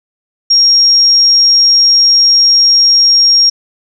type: tone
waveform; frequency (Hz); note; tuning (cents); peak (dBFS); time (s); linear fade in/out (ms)
sine; 5580; F8; -2; -4; 0.5-3.5; 10
effects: none